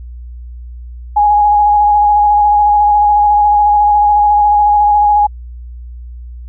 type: tone with vibrato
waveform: sine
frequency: 830.6 Hz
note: G#5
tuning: in tune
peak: -6 dBFS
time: 1.16-5.27 s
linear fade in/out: 10 ms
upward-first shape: square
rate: 14 Hz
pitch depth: 15 cents each way
effects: added 60 Hz sine -26 dBFS peak until 6.48 s